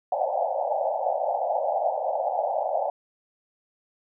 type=band-pass noise; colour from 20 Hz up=pink; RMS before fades=-26 dBFS; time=0.12-2.9 s; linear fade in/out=2 ms; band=540 to 850 Hz; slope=96 dB/octave; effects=none